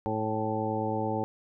harmonic tone with a mistuned harmonic, 109.1 Hz, A2, 14 cents flat, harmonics 1 / 2 / 3 / 4 / 5 / 7 / 8, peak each -35 / -35 / -35 / -35 / -35 / -35 / -35 dBFS, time 0.06-1.24 s, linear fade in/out 0 ms, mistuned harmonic 7, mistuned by +24 cents, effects none

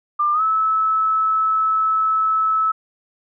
sine tone with pitch glide, 1194 to 1302.1 Hz, D6 to E6, +28 to -22 cents, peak -15 dBFS, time 0.19-2.72 s, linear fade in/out 10 ms, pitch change +150 cents, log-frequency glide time 0.33-0.42 s, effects none

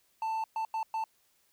triangle tone bursts at uneven times, 887 Hz, A5, 14 cents sharp, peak -28 dBFS, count 4, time 0.22-0.44 / 0.56-0.65 / 0.74-0.83 / 0.94-1.04 s, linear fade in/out 2 ms, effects white hiss -70 dBFS RMS until 1.52 s

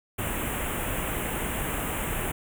pink band-stop noise, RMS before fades -30 dBFS, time 0.18-2.32 s, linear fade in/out 10 ms, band 3100 to 7600 Hz, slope 48 dB/octave, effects none

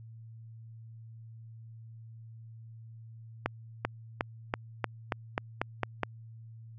accelerating click train, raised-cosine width 0.5 ms, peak -13 dBFS, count 10, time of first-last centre 3.46-6.033 s, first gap 390 ms, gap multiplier 0.92, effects added 113 Hz sine -46 dBFS peak until 6.78 s

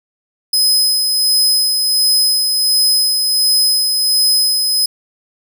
sawtooth tone with tremolo, 5060 Hz, D#8, 28 cents sharp, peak -7 dBFS, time 0.53-4.86 s, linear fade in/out 5 ms, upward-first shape sine, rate 1.4 Hz, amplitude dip 35%, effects none

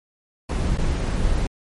brown noise with dropouts, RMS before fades -21 dBFS, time 0.49-1.47 s, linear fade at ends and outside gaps 5 ms, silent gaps 0.776-0.783 s, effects MP3 48 kbps

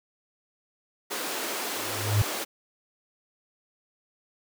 pink high-pass noise, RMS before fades -32 dBFS, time 1.1-2.45 s, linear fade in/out 20 ms, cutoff 290 Hz, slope 24 dB/octave
sine tone with exponential growth, 103.83 Hz, G#2, in tune, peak -16 dBFS, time 1.76-2.22 s, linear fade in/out 5 ms, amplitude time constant 99 ms
effects none

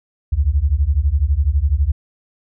sine beating tone pair, 65.9 / 77.9 Hz, C2 / D#2, +13 / +3 cents, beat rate 12 Hz, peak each -16 dBFS, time 0.32-1.92 s, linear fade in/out 10 ms, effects none

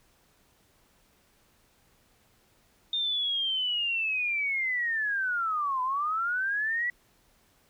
sine linear two-way sweep, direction down then up, 3653 to 1000 to 1967 Hz, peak -26 dBFS, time 2.93-6.9 s, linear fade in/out 2 ms, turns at 5.82 s, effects pink hiss -65 dBFS RMS until 7.69 s

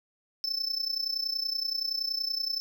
triangle tone with amplitude modulation, 5274 Hz, E8, in tune, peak -24 dBFS, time 0.44-2.6 s, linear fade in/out 0 ms, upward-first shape sine, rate 30.6 Hz, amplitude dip 80%, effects none

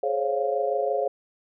sine tone cluster, 421.8 / 532 / 558 / 699 Hz, G#4 / C5 / C#5 / F5, +27 / +29 / +11 / +1 cents, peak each -28 dBFS, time 0.03-1.08 s, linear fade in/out 5 ms, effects none

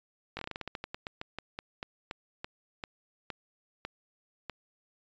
slowing click train, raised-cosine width 0.3 ms, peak -21 dBFS, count 23, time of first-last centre 0.37-4.497 s, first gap 20 ms, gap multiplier 1.18, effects resampled to 16000 Hz

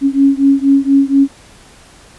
sine beating tone pair, 274 / 278.2 Hz, C#4 / C#4, -20 / +6 cents, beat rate 4.2 Hz, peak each -10 / -11 dBFS, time 0.01-1.28 s, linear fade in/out 50 ms, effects pink hiss -42 dBFS RMS until 2.18 s + resampled to 24000 Hz

